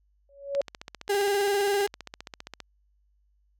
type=tone with exponential growth; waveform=sine; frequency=560 Hz; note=C#5; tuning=18 cents sharp; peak=-19 dBFS; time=0.29-0.61 s; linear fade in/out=2 ms; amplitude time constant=69 ms
type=click train; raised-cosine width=0.2 ms; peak=-21 dBFS; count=32; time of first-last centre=0.55-2.603 s; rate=15.1 Hz
type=tone with vibrato; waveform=35% pulse; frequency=402.2 Hz; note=G4; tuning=44 cents sharp; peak=-21 dBFS; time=1.09-1.87 s; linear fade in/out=10 ms; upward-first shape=sine; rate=20 Hz; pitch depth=44 cents each way
effects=added 50 Hz sine -64 dBFS peak until 3.59 s